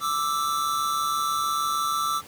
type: tone pair together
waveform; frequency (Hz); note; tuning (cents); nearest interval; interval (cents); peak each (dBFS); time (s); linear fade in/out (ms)
square; 1174.7 / 1321; D6 / E6; 0 / +3; major second; 203; -27; 0-2.22; 50
effects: pink hiss -46 dBFS RMS until 2.27 s + high-pass 100 Hz 12 dB/octave